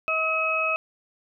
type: harmonic tone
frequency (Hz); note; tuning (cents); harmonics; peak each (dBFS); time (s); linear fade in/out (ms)
639; D#5; +46; 1 / 2 / 4; -29 / -27 / -24; 0.08-0.76; 0
effects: none